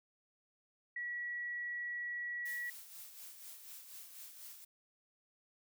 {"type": "tone", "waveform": "sine", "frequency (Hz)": 1931, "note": "B6", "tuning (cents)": -39, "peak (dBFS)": -38, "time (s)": [0.96, 2.7], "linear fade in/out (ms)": 5}
{"type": "noise with tremolo", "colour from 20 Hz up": "blue", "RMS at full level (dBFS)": -50, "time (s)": [2.45, 4.65], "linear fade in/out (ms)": 10, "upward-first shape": "sine", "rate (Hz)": 4.1, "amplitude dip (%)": 50}
{"effects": []}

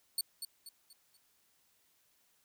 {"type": "tone with echo", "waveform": "20% pulse", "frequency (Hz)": 4435, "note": "C#8", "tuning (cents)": 0, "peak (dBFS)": -25, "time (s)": [0.18, 0.21], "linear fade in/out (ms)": 2, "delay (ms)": 240, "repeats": 4, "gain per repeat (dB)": -8, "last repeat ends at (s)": 1.17, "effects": ["white hiss -72 dBFS RMS until 2.44 s"]}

